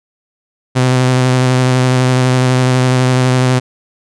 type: tone with vibrato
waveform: sawtooth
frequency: 127.7 Hz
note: C3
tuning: 42 cents flat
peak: -5 dBFS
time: 0.75-3.6 s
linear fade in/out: 20 ms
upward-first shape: square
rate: 12 Hz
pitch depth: 14 cents each way
effects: resampled to 22050 Hz